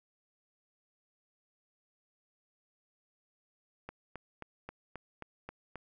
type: click train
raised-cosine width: 0.5 ms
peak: -27 dBFS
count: 8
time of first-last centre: 3.89-5.757 s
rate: 3.75 Hz
effects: none